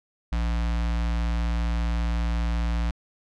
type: tone with notch filter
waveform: square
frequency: 57.4 Hz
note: A#1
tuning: 26 cents flat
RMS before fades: -25 dBFS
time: 0.32-2.91 s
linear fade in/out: 5 ms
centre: 410 Hz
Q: 1.2
effects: low-pass 5000 Hz 12 dB/octave